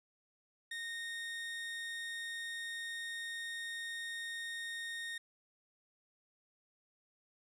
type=tone; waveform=30% pulse; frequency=1849 Hz; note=A#6; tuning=15 cents flat; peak=-37 dBFS; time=0.71-5.18 s; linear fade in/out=5 ms; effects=low-pass 10000 Hz 12 dB/octave